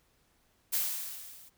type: noise with level ramp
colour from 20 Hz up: blue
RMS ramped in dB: -28 to -55 dBFS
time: 0.72-1.5 s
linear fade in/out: 20 ms
effects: pink hiss -70 dBFS RMS until 1.57 s